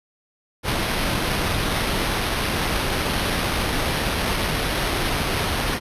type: noise with sample-and-hold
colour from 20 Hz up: pink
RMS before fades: -23 dBFS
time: 0.63-5.8 s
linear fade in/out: 50 ms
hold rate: 7350 Hz
effects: resampled to 32000 Hz